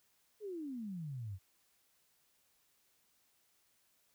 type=exponential sweep; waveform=sine; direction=down; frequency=440 to 89.5 Hz; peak=-40 dBFS; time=0.4-1.39 s; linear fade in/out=50 ms; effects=white hiss -74 dBFS RMS until 4.14 s